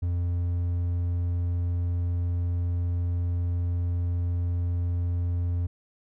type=tone; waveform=triangle; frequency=87.31 Hz; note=F2; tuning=in tune; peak=-22 dBFS; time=0.02-5.67 s; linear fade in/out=10 ms; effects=none